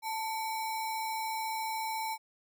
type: tone with sample-and-hold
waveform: sine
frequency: 886 Hz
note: A5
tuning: 12 cents sharp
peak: -32 dBFS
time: 0.02-2.18 s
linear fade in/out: 50 ms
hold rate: 3150 Hz
effects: none